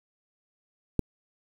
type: click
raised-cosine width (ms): 3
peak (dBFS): -10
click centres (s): 0.993
effects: 7-bit